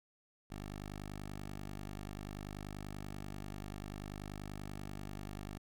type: tone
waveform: 10% pulse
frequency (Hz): 50.3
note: G1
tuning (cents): +45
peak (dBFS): -35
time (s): 0.5-5.58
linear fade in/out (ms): 10
effects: none